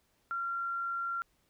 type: tone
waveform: sine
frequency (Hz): 1376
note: F6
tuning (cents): -26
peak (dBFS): -32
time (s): 0.31-1.22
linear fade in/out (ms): 0
effects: pink hiss -73 dBFS RMS until 1.49 s